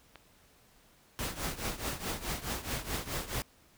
click, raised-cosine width 0.3 ms, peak -31 dBFS, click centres 0.157 s
pink noise with tremolo, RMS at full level -33 dBFS, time 1.19-3.42 s, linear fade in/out 0 ms, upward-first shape triangle, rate 4.7 Hz, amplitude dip 85%
effects pink hiss -63 dBFS RMS until 3.77 s

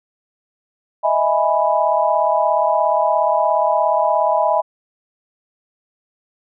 sine chord, E major seventh, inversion third, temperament equal, 622.3 / 659.3 / 830.6 / 987.8 Hz, D#5 / E5 / G#5 / B5, 0 / 0 / 0 / 0 cents, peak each -19 dBFS, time 1.03-4.62 s, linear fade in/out 20 ms, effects none

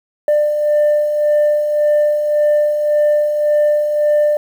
sine beating tone pair, 594 / 595.8 Hz, D5 / D5, +20 / +25 cents, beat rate 1.8 Hz, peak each -19 / -10 dBFS, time 0.28-4.37 s, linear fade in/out 2 ms, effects tanh soft clip ceiling -8 dBFS + 7-bit

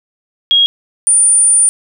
sine tone pair in turn, 3282 / 9267 Hz, G#7 / D9, -21 / -24 cents, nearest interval octave + tritone, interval 1797 cents, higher second, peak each -6 dBFS, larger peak neither, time 0.51-0.66 / 1.07-1.69 s, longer second, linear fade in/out 0 ms, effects none

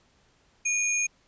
sine tone pair together, 2447 / 6499 Hz, D#7 / G#8, -29 / -38 cents, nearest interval octave + perfect fourth, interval 1691 cents, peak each -26 dBFS, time 0.65-1.07 s, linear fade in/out 10 ms, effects pink hiss -64 dBFS RMS until 1.27 s + resampled to 16000 Hz

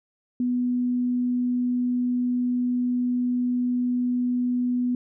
sine tone, 246.9 Hz, B3, in tune, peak -21 dBFS, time 0.4-4.95 s, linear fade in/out 2 ms, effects none

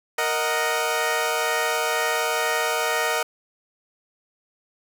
15% pulse chord, D# minor, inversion second, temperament equal, 466.2 / 622.3 / 740 Hz, A#4 / D#5 / F#5, 0 / 0 / 0 cents, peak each -19 / -19 / -21 dBFS, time 0.18-3.23 s, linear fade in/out 5 ms, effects none

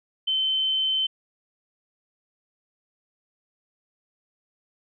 sine tone, 3077 Hz, G7, 33 cents flat, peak -21 dBFS, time 0.27-1.07 s, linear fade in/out 10 ms, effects none

